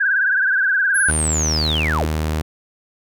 sine tone with vibrato, 1568 Hz, G6, in tune, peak -14 dBFS, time 0-1.11 s, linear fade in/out 10 ms, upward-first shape triangle, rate 19 Hz, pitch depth 110 cents each way
sine linear sweep, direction down, 11175 to 188.6 Hz, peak -19 dBFS, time 0.94-2.06 s, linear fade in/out 20 ms
sawtooth tone, 77.78 Hz, D#2, in tune, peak -15 dBFS, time 1.08-2.42 s, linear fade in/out 10 ms
effects none

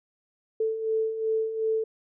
sine beating tone pair, 440 / 442.7 Hz, A4 / A4, 0 / +11 cents, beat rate 2.7 Hz, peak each -32 / -25 dBFS, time 0.6-1.84 s, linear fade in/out 5 ms, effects none

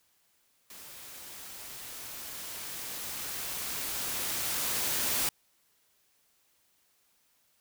white noise with level ramp, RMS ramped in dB -48 to -29 dBFS, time 0.7-5.29 s, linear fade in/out 2 ms, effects white hiss -70 dBFS RMS until 7.6 s

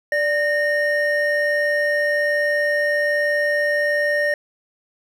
triangle tone pair together, 587.3 / 1843.1 Hz, D5 / A#6, 0 / -20 cents, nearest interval octave + minor sixth, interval 1980 cents, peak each -18 dBFS, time 0.12-4.34 s, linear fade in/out 2 ms, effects none

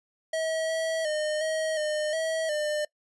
square tone with pitch steps, 642 / 647 / 610 / 633 / 608 / 644 / 601 Hz, E5 / E5 / D#5 / D#5 / D#5 / E5 / D5, -46 / -32 / -34 / +30 / -40 / -41 / +40 cents, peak -27 dBFS, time 0.33-2.85 s, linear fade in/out 5 ms, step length 360 ms, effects noise-tail reverb RT60 0.1 s tail -23 dB re dry + resampled to 24000 Hz

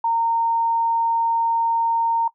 sine tone, 920 Hz, A#5, 23 cents flat, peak -17 dBFS, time 0.04-2.28 s, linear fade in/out 5 ms, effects noise-tail reverb RT60 0.1 s tail -18 dB re dry

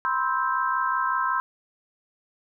sine chord, C major seventh, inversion third, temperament just, 981.1 / 1046.5 / 1308.1 / 1569.8 Hz, B5 / C6 / E6 / G6, -12 / 0 / -14 / +2 cents, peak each -30 / -25 / -28 / -29 dBFS, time 0.05-1.4 s, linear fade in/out 0 ms, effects none

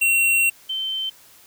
square / sine tone pair in turn, 2732 / 3096 Hz, F7 / G7, -39 / -22 cents, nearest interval major second, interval 217 cents, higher second, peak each -16 / -23 dBFS, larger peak first, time 0.01-0.5 / 0.69-1.1 s, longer first, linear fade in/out 10 ms, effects white hiss -50 dBFS RMS until 1.46 s

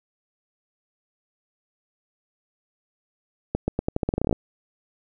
accelerating click train, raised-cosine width 2 ms, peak -9 dBFS, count 15, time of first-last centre 3.55-4.328 s, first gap 130 ms, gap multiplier 0.85, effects none

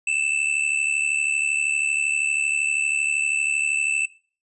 square tone with amplitude modulation, 2649 Hz, E7, 8 cents sharp, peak -18 dBFS, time 0.07-4.06 s, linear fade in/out 5 ms, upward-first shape sine, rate 72.7 Hz, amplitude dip 70%, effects noise-tail reverb RT60 0.4 s tail -18 dB re dry + resampled to 24000 Hz

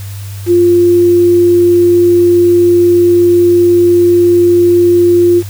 sine tone with quantisation, 349.2 Hz, F4, in tune, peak -4 dBFS, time 0.46-5.43 s, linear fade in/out 50 ms, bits 5, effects added 99 Hz sine -21 dBFS peak until 5.49 s + white hiss -34 dBFS RMS until 5.49 s

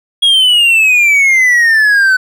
triangle exponential sweep, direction down, 3322 to 1501 Hz, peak -4 dBFS, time 0.22-2.17 s, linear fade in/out 10 ms, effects none

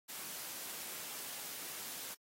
white noise, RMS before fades -45 dBFS, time 0.08-2.15 s, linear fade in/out 20 ms, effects high-pass 150 Hz 12 dB/octave + AAC 48 kbps

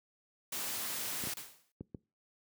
white noise, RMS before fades -38 dBFS, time 0.52-1.34 s, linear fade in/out 5 ms
clicks, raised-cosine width 3 ms, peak -28 dBFS, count 4, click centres 1.238 / 1.272 / 1.809 / 1.947 s
white noise with exponential decay, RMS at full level -41 dBFS, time 1.37-1.72 s, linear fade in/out 1 ms, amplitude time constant 75 ms
effects noise-tail reverb RT60 0.3 s tail -23 dB re dry + high-pass 100 Hz 12 dB/octave

